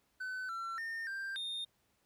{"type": "tone with pitch steps", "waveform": "triangle", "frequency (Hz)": [1513, 1351, 1821, 1581, 3658], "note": ["F#6", "E6", "A#6", "G6", "A#7"], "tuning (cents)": [38, 42, -41, 14, -33], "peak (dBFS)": -36, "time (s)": [0.2, 1.65], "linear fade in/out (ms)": 10, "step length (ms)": 290, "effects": ["pink hiss -75 dBFS RMS until 2.05 s", "high-pass 60 Hz 12 dB/octave"]}